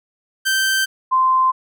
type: tone pair in turn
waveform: sawtooth / sine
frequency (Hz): 1557 / 1039.2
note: G6 / C6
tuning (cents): -12 / -12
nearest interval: perfect fifth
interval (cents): 700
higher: first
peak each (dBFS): -12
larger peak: neither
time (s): 0.45-0.86 / 1.11-1.52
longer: neither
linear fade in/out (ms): 20
effects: none